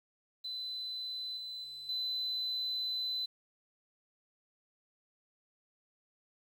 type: tone with level steps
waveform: sine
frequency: 4021 Hz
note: B7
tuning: 30 cents sharp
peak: -37 / -40 / -43 / -32 dBFS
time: 0.44-3.26 s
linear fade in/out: 10 ms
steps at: 1.37 / 1.64 / 1.89 s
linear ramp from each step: 2 ms
effects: tanh soft clip ceiling -28 dBFS + 10-bit